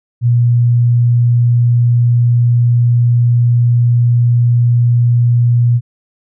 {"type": "tone", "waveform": "sine", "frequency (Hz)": 120, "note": "B2", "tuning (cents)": -49, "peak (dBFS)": -7, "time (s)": [0.21, 5.81], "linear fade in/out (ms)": 50, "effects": []}